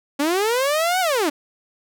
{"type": "linear two-way sweep", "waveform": "sawtooth", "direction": "up then down", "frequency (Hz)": [273.1, 761, 273.1], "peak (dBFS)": -14, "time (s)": [0.19, 1.3], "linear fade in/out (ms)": 10, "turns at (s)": 1, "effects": []}